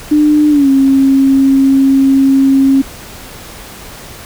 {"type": "tone with pitch glide", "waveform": "sine", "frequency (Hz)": [300, 270.4], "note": ["D4", "C#4"], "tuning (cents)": [37, -43], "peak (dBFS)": -5, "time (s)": [0.11, 2.82], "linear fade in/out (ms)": 10, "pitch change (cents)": -180, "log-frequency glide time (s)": [0.5, 0.69], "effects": ["pink hiss -31 dBFS RMS until 4.25 s"]}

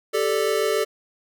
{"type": "chord", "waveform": "square", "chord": "G suspended second", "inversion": "none", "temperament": "equal with one note detuned", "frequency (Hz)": [393.1, 440, 587.3], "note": ["G4", "A4", "D5"], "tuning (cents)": [5, 0, 0], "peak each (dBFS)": [-26, -23, -27], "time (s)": [0.13, 0.85], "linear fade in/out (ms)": 20, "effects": []}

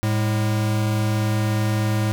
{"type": "tone pair together", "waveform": "square", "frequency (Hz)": [108.6, 205.2], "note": ["A2", "G#3"], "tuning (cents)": [-22, -21], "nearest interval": "major seventh", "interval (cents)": 1101, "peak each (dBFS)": [-20, -28], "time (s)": [0.03, 2.12], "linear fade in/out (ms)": 0, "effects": []}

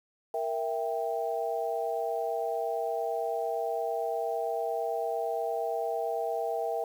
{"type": "chord", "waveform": "sine", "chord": "E diminished", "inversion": "second", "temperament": "equal with one note detuned", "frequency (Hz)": [466.2, 659.3, 788.1], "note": ["Bb4", "E5", "G5"], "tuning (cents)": [0, 0, 9], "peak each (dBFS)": [-33, -32, -34], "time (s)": [0.34, 6.84], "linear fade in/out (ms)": 2, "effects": ["9-bit"]}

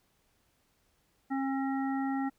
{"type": "harmonic tone", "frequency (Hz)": 270.1, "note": "C#4", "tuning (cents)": -45, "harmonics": [1, 3, 5, 7], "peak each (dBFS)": [-30, -36, -43, -44], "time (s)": [1.3, 2.3], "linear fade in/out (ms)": 20, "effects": ["pink hiss -72 dBFS RMS until 2.38 s"]}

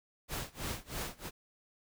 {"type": "noise with tremolo", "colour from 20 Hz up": "pink", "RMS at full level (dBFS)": -37, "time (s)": [0.28, 1.31], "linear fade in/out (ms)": 50, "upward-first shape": "sine", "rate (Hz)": 3.1, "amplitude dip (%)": 95, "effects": []}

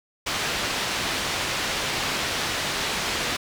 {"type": "low-pass noise", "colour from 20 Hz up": "white", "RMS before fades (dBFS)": -27, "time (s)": [0.26, 3.37], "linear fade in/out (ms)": 10, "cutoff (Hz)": 4100, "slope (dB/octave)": 12, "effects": []}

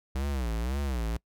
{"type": "tone with vibrato", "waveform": "square", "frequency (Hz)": 62.8, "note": "B1", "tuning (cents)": 30, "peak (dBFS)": -29, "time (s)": [0.15, 1.17], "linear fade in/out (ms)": 5, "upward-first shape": "sine", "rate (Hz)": 1.9, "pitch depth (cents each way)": 220, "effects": ["noise-tail reverb RT60 0.1 s tail -24 dB re dry"]}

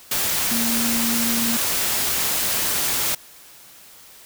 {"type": "tone in noise", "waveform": "sine", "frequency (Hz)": 231.9, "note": "A#3", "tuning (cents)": -9, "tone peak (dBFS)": -23, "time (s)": [0.51, 1.57], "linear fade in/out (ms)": 5, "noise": "white", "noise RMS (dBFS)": -22, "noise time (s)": [0.11, 3.15], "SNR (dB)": -4, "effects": ["white hiss -46 dBFS RMS until 4.25 s"]}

